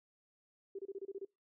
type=tone bursts; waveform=sine; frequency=391.5 Hz; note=G4; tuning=2 cents flat; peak=-40 dBFS; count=8; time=0.75-1.25 s; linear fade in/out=5 ms; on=38 ms; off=28 ms; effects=noise-tail reverb RT60 0.2 s tail -23 dB re dry